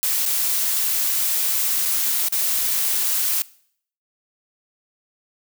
blue noise with dropouts, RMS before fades -21 dBFS, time 0.03-3.42 s, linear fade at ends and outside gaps 0 ms, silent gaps 0.254-0.261 / 1.853-1.857 / 2.285-2.324 s, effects noise-tail reverb RT60 0.6 s tail -21 dB re dry

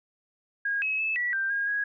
sine tone with pitch steps, 1633 / 2568 / 2611 / 1947 / 1575 / 1625 / 1654 Hz, G#6 / E7 / E7 / B6 / G6 / G#6 / G#6, -30 / -46 / -17 / -25 / +8 / -38 / -8 cents, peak -25 dBFS, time 0.65-1.84 s, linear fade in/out 5 ms, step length 170 ms, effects none

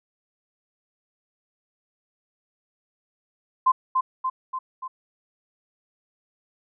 sine tone with echo, 1038 Hz, C6, 14 cents flat, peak -14 dBFS, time 3.66-3.72 s, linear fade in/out 10 ms, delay 290 ms, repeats 4, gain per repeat -4 dB, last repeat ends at 4.88 s, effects none

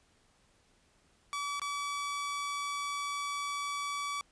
sawtooth tone with dropouts, 1146 Hz, D6, 43 cents flat, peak -30 dBFS, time 1.33-4.21 s, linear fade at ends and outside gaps 0 ms, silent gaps 1.596-1.617 s, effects pink hiss -68 dBFS RMS until 4.31 s + resampled to 22050 Hz

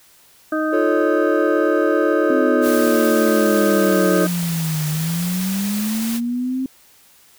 harmonic tone, 311.1 Hz, D#4, in tune, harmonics 1 / 2 / 4 / 5, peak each -20 / -23 / -26 / -27 dBFS, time 0.52-4.27 s, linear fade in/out 5 ms
triangle chord, F augmented, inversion none, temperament equal, 349.2 / 440 / 554.4 Hz, F4 / A4 / C#5, 0 / 0 / 0 cents, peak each -19 dBFS, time 0.72-4.26 s, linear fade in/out 20 ms
sine linear two-way sweep, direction down then up, 264.8 to 151.2 to 264.8 Hz, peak -19 dBFS, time 2.3-6.66 s, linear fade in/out 2 ms, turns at 4.87 s
white noise, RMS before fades -29 dBFS, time 2.61-6.21 s, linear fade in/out 50 ms
effects white hiss -51 dBFS RMS until 7.38 s

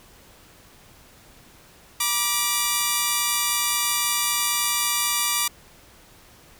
5% pulse tone pair together, 961.6 / 1174.7 Hz, B5 / D6, -46 / 0 cents, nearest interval minor third, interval 346 cents, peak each -14 / -10 dBFS, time 2-5.48 s, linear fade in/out 5 ms, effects pink hiss -51 dBFS RMS until 6.59 s

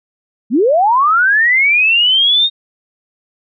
sine linear sweep, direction up, 196 to 3729 Hz, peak -8 dBFS, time 0.5-2.5 s, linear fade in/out 50 ms, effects none

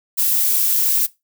violet noise, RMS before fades -17 dBFS, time 0.17-1.07 s, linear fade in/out 20 ms, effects noise-tail reverb RT60 0.2 s tail -19 dB re dry

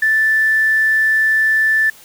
sine tone with quantisation, 1760 Hz, A6, in tune, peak -11 dBFS, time 0.02-1.9 s, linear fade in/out 5 ms, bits 6, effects white hiss -43 dBFS RMS until 2.04 s

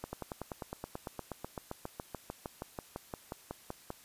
slowing click train, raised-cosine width 1 ms, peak -24 dBFS, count 29, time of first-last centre 0.04-3.904 s, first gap 90 ms, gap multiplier 1.03, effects white hiss -58 dBFS RMS until 4.04 s + resampled to 32000 Hz

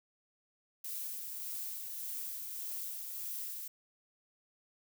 violet noise with tremolo, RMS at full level -40 dBFS, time 0.84-3.68 s, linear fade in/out 5 ms, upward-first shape sine, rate 1.7 Hz, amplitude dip 30%, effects none

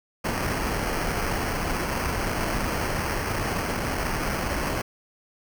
pink noise with sample-and-hold, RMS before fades -27 dBFS, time 0.24-4.82 s, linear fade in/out 10 ms, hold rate 3675 Hz, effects none

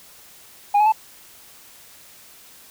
sine tone with pitch steps, 819 / 846.9 / 875.8 Hz, G#5 / G#5 / A5, -24 / +34 / -8 cents, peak -10 dBFS, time 0.74-0.923 s, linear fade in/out 10 ms, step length 61 ms, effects tanh soft clip ceiling -12 dBFS + white hiss -47 dBFS RMS until 2.7 s

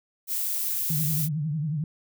violet noise, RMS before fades -28 dBFS, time 0.27-1.29 s, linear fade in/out 50 ms
sine tone with vibrato, 152.5 Hz, D#3, 34 cents flat, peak -25 dBFS, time 0.9-1.84 s, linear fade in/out 2 ms, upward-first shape triangle, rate 11 Hz, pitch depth 150 cents each way
effects none

